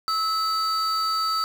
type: tone pair together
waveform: triangle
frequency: 1300 / 4606 Hz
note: E6 / D8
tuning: -24 / -34 cents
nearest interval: octave + minor seventh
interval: 2190 cents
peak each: -20 / -24 dBFS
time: 0.08-1.44 s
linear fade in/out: 0 ms
effects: tanh soft clip ceiling -17 dBFS + 7-bit